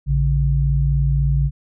sine tone pair together, 57.08 / 140.8 Hz, A#1 / C#3, -36 / +27 cents, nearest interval octave + major third, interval 1563 cents, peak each -17 dBFS, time 0.06-1.51 s, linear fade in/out 50 ms, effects none

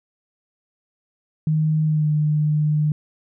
sine tone with pitch glide, 155.56 to 151.31 Hz, D#3 to D#3, 0 to -48 cents, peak -16 dBFS, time 1.47-2.92 s, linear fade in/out 2 ms, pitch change -48 cents, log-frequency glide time 1.85-2.09 s, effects none

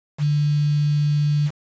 sine tone with quantisation, 147.5 Hz, D3, 8 cents sharp, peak -16 dBFS, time 0.18-1.51 s, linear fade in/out 50 ms, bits 6, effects resampled to 16000 Hz

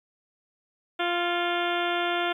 harmonic tone with a mistuned harmonic, 348.1 Hz, F4, 6 cents flat, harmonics 1 / 2 / 3 / 4 / 5 / 6 / 7 / 8 / 9 / 10, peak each -30 / -29 / -36 / -31 / -36 / -37 / -39 / -38 / -37 / -37 dBFS, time 0.99-2.33 s, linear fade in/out 10 ms, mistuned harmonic 6, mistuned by +41 cents, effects 10-bit

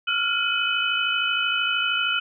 sine tone cluster, 1374 / 1427 / 2534 / 3007 Hz, F6 / F6 / D#7 / F#7, -29 / +37 / +31 / +27 cents, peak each -28 / -27 / -26 / -25 dBFS, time 0.07-2.2 s, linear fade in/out 10 ms, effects none

